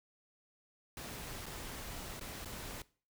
pink noise with dropouts, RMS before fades -45 dBFS, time 0.97-2.82 s, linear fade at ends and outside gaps 2 ms, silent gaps 1.459-1.463 / 2.196-2.21 / 2.448-2.456 s, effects noise-tail reverb RT60 0.4 s tail -20 dB re dry

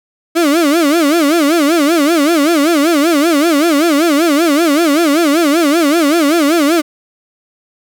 35% pulse tone with vibrato, 311.1 Hz, D#4, in tune, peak -7 dBFS, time 0.35-6.82 s, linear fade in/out 20 ms, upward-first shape sine, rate 5.2 Hz, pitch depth 190 cents each way, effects none

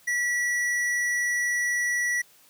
sine tone with hard clipping, 1944 Hz, B6, 28 cents flat, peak -25 dBFS, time 0.07-2.22 s, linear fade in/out 10 ms, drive 11 dB, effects white hiss -57 dBFS RMS until 2.49 s + high-pass 100 Hz 12 dB/octave

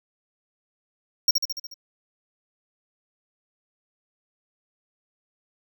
square tone with echo, 5570 Hz, F8, 5 cents flat, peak -15 dBFS, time 1.28-1.31 s, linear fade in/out 5 ms, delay 72 ms, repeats 6, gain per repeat -4 dB, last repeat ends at 1.742 s, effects none

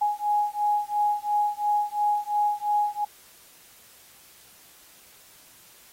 sine beating tone pair, 830.6 / 833.5 Hz, G#5 / G#5, 0 / +6 cents, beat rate 2.9 Hz, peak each -25 dBFS, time 0.01-3.05 s, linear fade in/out 10 ms, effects white hiss -53 dBFS RMS until 5.92 s + AAC 48 kbps

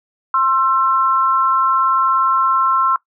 sine tone pair together, 1057 / 1339.7 Hz, C6 / E6, +17 / +28 cents, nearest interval major third, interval 411 cents, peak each -15 dBFS, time 0.34-2.96 s, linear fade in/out 2 ms, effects noise-tail reverb RT60 0.1 s tail -19 dB re dry

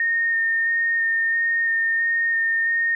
sine tone with vibrato, 1834 Hz, A#6, 29 cents flat, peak -18 dBFS, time 0-2.95 s, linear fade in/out 2 ms, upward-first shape square, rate 1.5 Hz, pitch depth 9 cents each way, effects none

